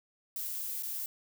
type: noise with dropouts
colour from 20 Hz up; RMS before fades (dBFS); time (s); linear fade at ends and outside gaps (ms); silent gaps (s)
violet; -37; 0.36-1.06; 1; 0.825-0.832
effects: none